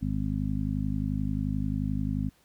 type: harmonic tone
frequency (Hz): 51.4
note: G#1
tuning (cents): -17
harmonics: 1 / 2 / 3 / 4 / 5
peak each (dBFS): -33 / -33 / -33 / -33 / -33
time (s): 0.01-2.3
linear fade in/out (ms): 20
effects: pink hiss -64 dBFS RMS until 2.44 s